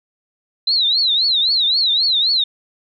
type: tone with vibrato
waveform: sine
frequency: 3983 Hz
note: B7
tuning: 14 cents sharp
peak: -13 dBFS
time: 0.67-2.44 s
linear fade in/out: 5 ms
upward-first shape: triangle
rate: 3.8 Hz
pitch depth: 210 cents each way
effects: none